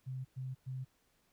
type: tone bursts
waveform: sine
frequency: 130.1 Hz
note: C3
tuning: 9 cents flat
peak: -38 dBFS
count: 3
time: 0.06-0.85 s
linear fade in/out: 20 ms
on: 190 ms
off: 110 ms
effects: pink hiss -74 dBFS RMS until 1.32 s